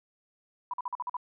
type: tone bursts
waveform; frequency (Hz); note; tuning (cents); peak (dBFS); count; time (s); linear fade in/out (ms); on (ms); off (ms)
sine; 987.8; B5; 0; -30; 7; 0.71-1.168; 2; 26; 46
effects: none